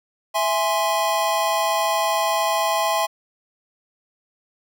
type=chord; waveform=square; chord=E augmented; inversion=none; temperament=equal; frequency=659.3 / 830.6 / 1046.5 Hz; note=E5 / G#5 / B#5; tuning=0 / 0 / 0 cents; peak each=-24 dBFS; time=0.34-3.07 s; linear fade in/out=20 ms; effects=none